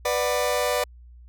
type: chord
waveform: sawtooth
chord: B minor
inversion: none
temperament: just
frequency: 493.9 / 592.7 / 740.8 Hz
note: B4 / D5 / F#5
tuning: 0 / +16 / +2 cents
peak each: -21 / -21 / -26 dBFS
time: 0.05-0.84 s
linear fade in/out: 5 ms
effects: added 60 Hz sine -44 dBFS peak until 1.28 s